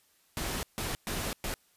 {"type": "noise bursts at uneven times", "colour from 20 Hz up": "pink", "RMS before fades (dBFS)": -34, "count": 4, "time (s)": [[0.37, 0.63], [0.78, 0.95], [1.07, 1.33], [1.44, 1.54]], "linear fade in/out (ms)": 0, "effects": ["white hiss -67 dBFS RMS until 1.76 s", "resampled to 32000 Hz"]}